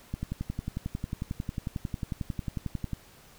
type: click train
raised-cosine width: 5 ms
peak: -19 dBFS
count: 32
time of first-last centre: 0.14-2.933 s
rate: 11.1 Hz
effects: pink hiss -55 dBFS RMS until 3.38 s